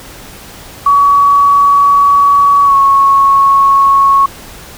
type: tone with pitch glide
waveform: sine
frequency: 1131 to 1102 Hz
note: C#6 to C#6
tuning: +34 to -11 cents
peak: -4 dBFS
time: 0.86-4.26 s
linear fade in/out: 5 ms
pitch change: -45 cents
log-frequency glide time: 2.64-2.75 s
effects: pink hiss -32 dBFS RMS until 4.77 s